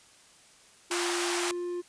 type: tone with pitch glide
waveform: triangle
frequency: 349 to 352.4 Hz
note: F4 to F4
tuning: -1 to +16 cents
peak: -29 dBFS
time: 0.9-1.82 s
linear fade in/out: 20 ms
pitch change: +17 cents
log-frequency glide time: 1.28-1.63 s
type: high-pass noise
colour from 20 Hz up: pink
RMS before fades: -31 dBFS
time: 0.91-1.51 s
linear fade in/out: 0 ms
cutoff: 680 Hz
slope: 48 dB/octave
effects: white hiss -57 dBFS RMS until 1.88 s + resampled to 22050 Hz